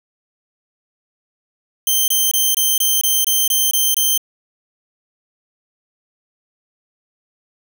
5% pulse tone bursts, 3125 Hz, G7, 6 cents flat, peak -5 dBFS, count 10, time 1.87-4.177 s, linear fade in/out 2 ms, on 210 ms, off 23 ms, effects none

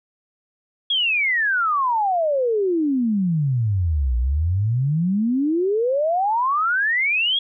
sine exponential two-way sweep, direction down then up, 3365 to 58.27 to 3365 Hz, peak -17 dBFS, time 0.9-7.39 s, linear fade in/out 5 ms, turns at 4.17 s, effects none

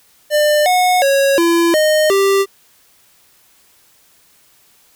square tone with pitch steps, 598 / 729 / 551 / 338.2 / 616 / 392.9 Hz, D5 / F#5 / C#5 / E4 / D#5 / G4, +31 / -26 / -11 / +44 / -17 / +4 cents, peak -11 dBFS, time 0.3-2.46 s, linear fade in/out 50 ms, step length 360 ms, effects white hiss -52 dBFS RMS until 4.95 s

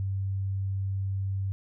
sine tone, 97 Hz, G2, 18 cents flat, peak -27 dBFS, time 0-1.52 s, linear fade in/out 0 ms, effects none

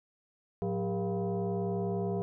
sine tone with frequency modulation, 110 Hz, A2, in tune, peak -29 dBFS, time 0.62-2.22 s, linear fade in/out 0 ms, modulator 291 Hz, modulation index 1.7, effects none

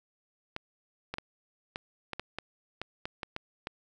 clicks, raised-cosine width 0.3 ms, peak -19 dBFS, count 12, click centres 0.564 / 1.14 / 1.184 / 1.759 / 2.133 / 2.196 / 2.386 / 2.816 / 3.055 / 3.232 / 3.364 / 3.671 s, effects none

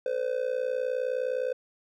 triangle tone with amplitude modulation, 509 Hz, C5, 48 cents flat, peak -21 dBFS, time 0.06-1.53 s, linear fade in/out 2 ms, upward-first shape sine, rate 59.8 Hz, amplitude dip 85%, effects none

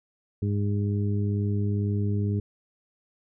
harmonic tone, 102.1 Hz, G#2, 29 cents flat, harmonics 1 / 2 / 3 / 4, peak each -24 / -30 / -36 / -36 dBFS, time 0.42-2.4 s, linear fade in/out 5 ms, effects none

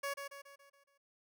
15% pulse tone with echo, 560 Hz, C#5, 18 cents sharp, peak -30 dBFS, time 0.03-0.14 s, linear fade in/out 10 ms, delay 140 ms, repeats 6, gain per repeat -6 dB, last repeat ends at 0.98 s, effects none

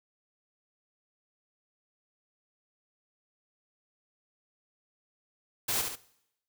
white noise with echo, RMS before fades -30 dBFS, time 5.68-5.82 s, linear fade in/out 10 ms, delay 69 ms, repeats 2, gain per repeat -5 dB, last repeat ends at 5.958 s, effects noise-tail reverb RT60 0.8 s tail -20 dB re dry

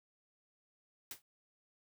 white noise with exponential decay, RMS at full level -40 dBFS, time 1.11-1.22 s, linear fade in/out 2 ms, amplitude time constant 23 ms, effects none

